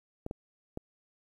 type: clicks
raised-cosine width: 2 ms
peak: -23 dBFS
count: 3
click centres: 0.264 / 0.311 / 0.774 s
effects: 10-bit